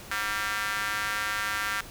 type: tone with high-pass filter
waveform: square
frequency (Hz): 105.9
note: G#2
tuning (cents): +34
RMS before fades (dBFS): -30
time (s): 0.11-1.81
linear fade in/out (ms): 5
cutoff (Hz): 1500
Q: 2.9
effects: pink hiss -45 dBFS RMS until 1.9 s